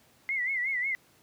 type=tone with vibrato; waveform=sine; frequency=2062 Hz; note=C7; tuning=26 cents flat; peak=-27 dBFS; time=0.29-0.95 s; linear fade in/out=0 ms; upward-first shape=sine; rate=5.5 Hz; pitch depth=110 cents each way; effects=pink hiss -62 dBFS RMS until 1.22 s + high-pass 100 Hz 12 dB/octave